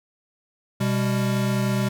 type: tone pair together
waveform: square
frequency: 125.74 / 199.6 Hz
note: B2 / G3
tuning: +32 / +32 cents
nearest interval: minor sixth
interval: 800 cents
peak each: -24 dBFS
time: 0.8-1.89 s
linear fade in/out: 10 ms
effects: none